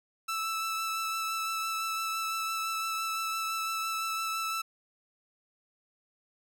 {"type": "tone with vibrato", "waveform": "sawtooth", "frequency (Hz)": 1318.5, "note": "E6", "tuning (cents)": 0, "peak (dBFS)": -27, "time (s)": [0.28, 4.62], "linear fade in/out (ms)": 10, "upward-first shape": "sine", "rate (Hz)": 5.9, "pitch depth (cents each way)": 11, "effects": []}